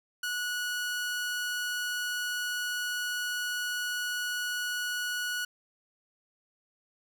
sawtooth tone, 1465 Hz, F#6, 18 cents flat, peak -27 dBFS, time 0.23-5.45 s, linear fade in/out 5 ms, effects none

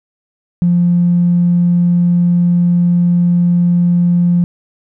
triangle tone with tanh clipping, 174.61 Hz, F3, in tune, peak -8 dBFS, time 0.62-4.44 s, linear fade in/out 0 ms, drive 4 dB, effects none

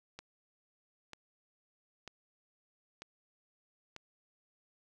click train, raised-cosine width 0.2 ms, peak -28 dBFS, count 5, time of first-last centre 0.19-3.964 s, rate 1.06 Hz, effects none

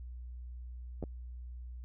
clicks, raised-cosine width 2 ms, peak -24 / -27 dBFS, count 2, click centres 1.027 / 1.038 s, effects added 61 Hz sine -42 dBFS peak until 1.84 s

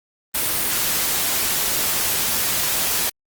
white noise, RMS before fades -21 dBFS, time 0.34-3.1 s, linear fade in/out 10 ms, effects Opus 32 kbps

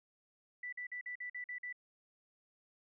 sine tone bursts, 1975.5 Hz, B6, in tune, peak -40 dBFS, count 8, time 0.63-1.727 s, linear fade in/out 5 ms, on 96 ms, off 47 ms, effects none

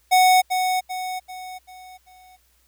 square tone with echo, 740 Hz, F#5, in tune, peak -13 dBFS, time 0.11-0.42 s, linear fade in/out 20 ms, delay 390 ms, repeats 5, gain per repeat -7 dB, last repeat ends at 2.37 s, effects added 60 Hz sine -63 dBFS peak until 2.67 s + white hiss -63 dBFS RMS until 2.67 s

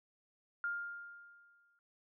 sine tone with exponential decay, 1405 Hz, F6, 10 cents sharp, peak -33 dBFS, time 0.64-1.79 s, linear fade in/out 1 ms, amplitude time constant 250 ms, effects none

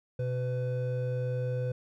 triangle tone pair together, 125.4 / 501.6 Hz, B2 / B4, +27 / +27 cents, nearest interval 2 octaves, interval 2400 cents, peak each -28 / -32 dBFS, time 0.19-1.72 s, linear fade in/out 5 ms, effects none

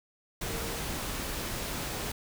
sine tone in noise, 460 Hz, A#4, 23 cents flat, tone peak -43 dBFS, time 0.43-0.82 s, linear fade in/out 5 ms, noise pink, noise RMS -35 dBFS, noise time 0.41-2.12 s, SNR -11 dB, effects none

